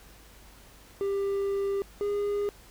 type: tone pair in turn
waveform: triangle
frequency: 396.4 / 408.7 Hz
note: G4 / G#4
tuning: +19 / -28 cents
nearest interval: minor second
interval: 53 cents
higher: second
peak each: -24 dBFS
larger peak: neither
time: 1.01-1.82 / 2.01-2.49 s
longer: first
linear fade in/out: 0 ms
effects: added 50 Hz sine -54 dBFS peak until 2.7 s + pink hiss -54 dBFS RMS until 2.7 s